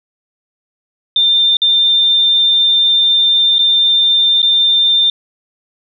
sine tone with dropouts, 3594 Hz, A7, 36 cents sharp, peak -8 dBFS, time 1.16-5.1 s, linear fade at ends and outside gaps 2 ms, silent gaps 1.569-1.618 / 3.584-3.591 / 4.419-4.428 s, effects none

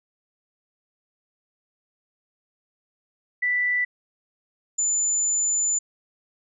sine tone pair in turn, 1975.5 / 7040 Hz, B6 / A8, 0 / 0 cents, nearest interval octave + minor seventh, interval 2200 cents, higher second, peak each -20 dBFS, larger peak neither, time 3.42-3.85 / 4.78-5.79 s, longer second, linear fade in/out 10 ms, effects none

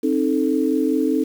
sine chord, A diminished, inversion first, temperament equal with one note detuned, 266.2 / 311.1 / 440 Hz, C4 / Eb4 / A4, +30 / 0 / 0 cents, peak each -20 / -20 / -23 dBFS, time 0.03-1.24 s, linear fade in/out 10 ms, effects 7-bit

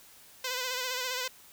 5% pulse tone with vibrato, 506 Hz, B4, 42 cents sharp, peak -20 dBFS, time 0.44-1.28 s, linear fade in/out 5 ms, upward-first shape sine, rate 15 Hz, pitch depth 48 cents each way, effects white hiss -55 dBFS RMS until 1.52 s

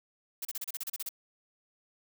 blue noise bursts, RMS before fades -36 dBFS, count 11, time 0.42-1.091 s, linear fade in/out 5 ms, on 31 ms, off 33 ms, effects none

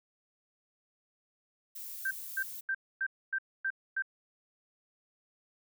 violet noise, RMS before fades -43 dBFS, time 1.75-2.61 s, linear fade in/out 10 ms
sine tone bursts, 1568 Hz, G6, in tune, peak -29 dBFS, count 7, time 2.05-4.023 s, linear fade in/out 5 ms, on 59 ms, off 260 ms
effects none

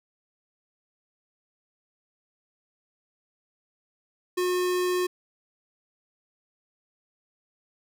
square tone, 361.5 Hz, F#4, 40 cents flat, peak -24 dBFS, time 4.37-5.07 s, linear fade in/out 10 ms, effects none

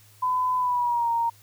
sine tone with pitch glide, 1008 to 929.7 Hz, B5 to A#5, +35 to -5 cents, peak -21 dBFS, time 0.22-1.3 s, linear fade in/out 10 ms, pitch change -140 cents, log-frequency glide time 0.57-1.1 s, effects added 104 Hz sine -55 dBFS peak until 1.42 s + white hiss -56 dBFS RMS until 1.42 s

